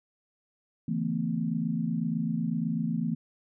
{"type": "tone cluster", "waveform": "sine", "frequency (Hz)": [145.4, 167.2, 225.3, 253.3], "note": ["D3", "E3", "A3", "B3"], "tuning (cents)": [-17, 25, 41, 44], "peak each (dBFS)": [-39, -30, -30, -35], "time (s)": [0.88, 3.15], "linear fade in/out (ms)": 5, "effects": []}